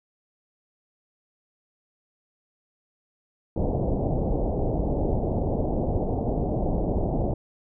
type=low-pass noise; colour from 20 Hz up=pink; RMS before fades=-25 dBFS; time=3.56-7.34 s; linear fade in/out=5 ms; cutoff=760 Hz; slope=48 dB/octave; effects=none